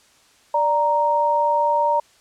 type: tone pair together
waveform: sine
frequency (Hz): 587.7 / 932.3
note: D5 / A#5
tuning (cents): +1 / 0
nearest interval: minor sixth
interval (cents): 799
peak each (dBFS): -21 / -17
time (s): 0.54-2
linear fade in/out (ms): 5
effects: white hiss -55 dBFS RMS until 2.2 s + low-pass 8000 Hz 12 dB/octave